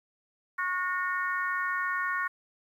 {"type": "harmonic tone with a mistuned harmonic", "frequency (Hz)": 367.1, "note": "F#4", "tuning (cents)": -14, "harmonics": [3, 4, 5, 6], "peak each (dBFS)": [-32, -32, -32, -44], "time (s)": [0.58, 2.28], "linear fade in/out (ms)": 10, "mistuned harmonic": 4, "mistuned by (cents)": -27, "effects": ["10-bit"]}